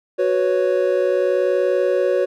triangle chord, F# suspended fourth, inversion none, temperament equal, 370 / 493.9 / 554.4 Hz, F#4 / B4 / C#5, 0 / 0 / 0 cents, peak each -18 / -19 / -17 dBFS, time 0.18-2.26 s, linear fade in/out 20 ms, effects none

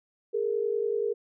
sine tone pair together, 412.5 / 463 Hz, G#4 / A#4, -12 / -12 cents, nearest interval major second, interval 200 cents, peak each -28 dBFS, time 0.33-1.14 s, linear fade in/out 20 ms, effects none

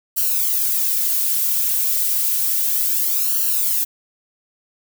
violet noise with flanger, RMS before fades -19 dBFS, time 0.16-3.85 s, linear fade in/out 20 ms, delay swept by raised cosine 0.69 to 3.59 ms, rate 0.31 Hz, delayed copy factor +0.95, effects none

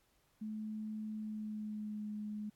sine tone with pitch glide, 215.5 to 210.7 Hz, A3 to G#3, -36 to +25 cents, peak -39 dBFS, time 0.41-2.5 s, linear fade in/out 10 ms, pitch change -39 cents, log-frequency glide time 1.14-2.08 s, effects pink hiss -74 dBFS RMS until 2.55 s + AAC 64 kbps

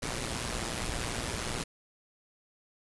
pink noise with amplitude modulation, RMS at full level -31 dBFS, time 0.02-1.64 s, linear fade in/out 10 ms, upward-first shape sine, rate 119 Hz, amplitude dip 75%, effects resampled to 24000 Hz

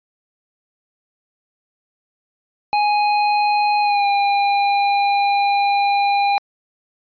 square tone with pitch glide, 831 to 805.5 Hz, G#5 to G5, +1 to +47 cents, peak -15 dBFS, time 2.73-6.38 s, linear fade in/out 0 ms, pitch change -54 cents, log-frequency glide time 3.81-4.06 s, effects resampled to 11025 Hz

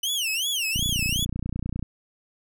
sawtooth tone with vibrato, 2958 Hz, F#7, 1 cent flat, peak -21 dBFS, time 0.03-1.25 s, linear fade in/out 5 ms, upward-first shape sine, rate 2.7 Hz, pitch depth 250 cents each way
click train, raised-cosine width 5 ms, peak -17 dBFS, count 33, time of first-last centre 0.76-1.827 s, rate 30 Hz
effects none

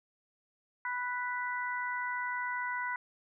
harmonic tone, 493.9 Hz, B4, in tune, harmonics 2 / 3 / 4, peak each -36 / -37 / -38 dBFS, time 0.85-2.96 s, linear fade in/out 2 ms, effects none

